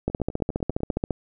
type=two click trains; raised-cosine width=2 ms; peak=-23 / -10 dBFS; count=9 / 16; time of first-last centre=0.1-0.906 / 0.08-1.107 s; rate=9.93 / 14.6 Hz; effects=none